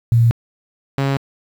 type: tone pair in turn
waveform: sine / sawtooth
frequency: 116.54 / 137.35 Hz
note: A#2 / C#3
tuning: 0 / -16 cents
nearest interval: minor third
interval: 284 cents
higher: second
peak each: -9 / -12 dBFS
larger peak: first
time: 0.12-0.31 / 0.98-1.17 s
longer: neither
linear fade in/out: 0 ms
effects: low-pass 4000 Hz 12 dB/octave + 7-bit